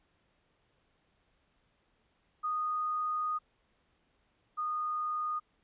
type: tone pair in turn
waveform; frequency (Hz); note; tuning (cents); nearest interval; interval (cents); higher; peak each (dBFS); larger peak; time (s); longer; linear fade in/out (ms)
sine; 1237 / 1230.2; D#6 / D#6; -10 / -20; unison; 10; first; -30 / -31; first; 2.43-3.39 / 4.57-5.4; first; 20
effects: pink hiss -73 dBFS RMS until 5.63 s + resampled to 8000 Hz